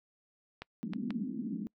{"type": "clicks", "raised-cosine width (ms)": 0.3, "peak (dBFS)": -25, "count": 3, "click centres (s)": [0.62, 0.935, 1.106]}
{"type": "band-pass noise", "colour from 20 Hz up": "white", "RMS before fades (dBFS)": -37, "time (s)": [0.83, 1.67], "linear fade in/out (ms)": 0, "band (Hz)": [190, 270], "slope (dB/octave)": 48}
{"effects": ["noise-tail reverb RT60 0.1 s tail -26 dB re dry"]}